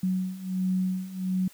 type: beating tone pair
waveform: sine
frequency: 185 / 186.4 Hz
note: F#3 / F#3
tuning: 0 / +13 cents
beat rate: 1.4 Hz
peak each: -30 / -27 dBFS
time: 0.03-1.48 s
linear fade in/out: 5 ms
effects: white hiss -54 dBFS RMS until 1.53 s